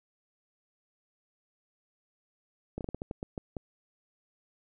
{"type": "slowing click train", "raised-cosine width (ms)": 2, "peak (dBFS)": -22, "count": 10, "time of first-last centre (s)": [2.78, 3.568], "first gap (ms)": 28, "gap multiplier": 1.27, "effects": []}